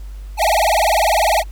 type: tone with vibrato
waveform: square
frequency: 740 Hz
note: F#5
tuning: in tune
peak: -13 dBFS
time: 0.37-1.44 s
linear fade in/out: 50 ms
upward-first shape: sine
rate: 20 Hz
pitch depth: 300 cents each way
effects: added 49 Hz sine -28 dBFS peak until 1.51 s + pink hiss -50 dBFS RMS until 1.51 s